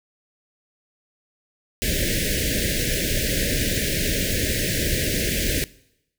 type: band-stop noise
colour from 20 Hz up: pink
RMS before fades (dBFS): -23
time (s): 1.82-5.64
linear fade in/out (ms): 0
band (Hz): 620 to 1600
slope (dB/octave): 96
effects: noise-tail reverb RT60 0.8 s tail -21 dB re dry